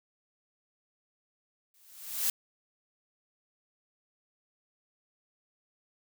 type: noise with exponential growth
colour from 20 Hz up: blue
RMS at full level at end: -26 dBFS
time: 1.74-2.3 s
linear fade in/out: 2 ms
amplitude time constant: 120 ms
effects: none